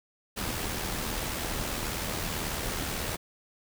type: noise with amplitude modulation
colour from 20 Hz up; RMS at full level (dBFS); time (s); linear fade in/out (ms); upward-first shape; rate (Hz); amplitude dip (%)
pink; -31; 0.36-3.17; 20; sine; 78.4; 40
effects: none